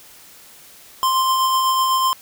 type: tone with tremolo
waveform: square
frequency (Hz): 1046.5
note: C6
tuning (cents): 0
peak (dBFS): -15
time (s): 1.03-2.13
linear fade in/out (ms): 0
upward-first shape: sine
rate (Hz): 8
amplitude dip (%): 25
effects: white hiss -45 dBFS RMS until 2.21 s